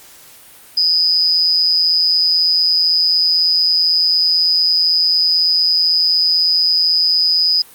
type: tone with amplitude modulation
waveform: sine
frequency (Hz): 4978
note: D#8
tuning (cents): 0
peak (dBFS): -8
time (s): 0.77-7.62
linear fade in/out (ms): 5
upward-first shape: sine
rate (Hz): 169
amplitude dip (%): 65
effects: white hiss -42 dBFS RMS until 7.74 s + Opus 48 kbps